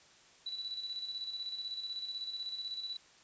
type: tone with tremolo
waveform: sine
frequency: 3951 Hz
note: B7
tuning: in tune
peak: -36 dBFS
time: 0.46-2.97 s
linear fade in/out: 5 ms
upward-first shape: square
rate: 16 Hz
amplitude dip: 50%
effects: white hiss -61 dBFS RMS until 3.23 s + resampled to 16000 Hz